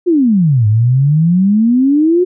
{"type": "exponential two-way sweep", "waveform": "sine", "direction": "down then up", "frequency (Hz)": [370, 103.7, 370], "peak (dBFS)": -7, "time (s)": [0.06, 2.25], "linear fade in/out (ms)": 20, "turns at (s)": 0.67, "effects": []}